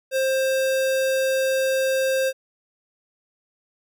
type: tone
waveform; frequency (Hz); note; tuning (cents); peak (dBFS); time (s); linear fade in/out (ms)
square; 529; C5; +19; -20; 0.11-2.33; 50
effects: none